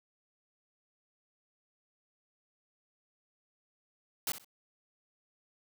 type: noise with echo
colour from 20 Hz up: white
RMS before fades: -33 dBFS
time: 4.27-4.32 s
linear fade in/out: 2 ms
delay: 63 ms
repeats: 2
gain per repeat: -13 dB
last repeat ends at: 4.446 s
effects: none